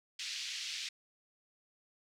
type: band-pass noise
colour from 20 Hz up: white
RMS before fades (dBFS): -41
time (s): 0.19-0.89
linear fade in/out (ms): 5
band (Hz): 2200 to 5400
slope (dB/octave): 24
effects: none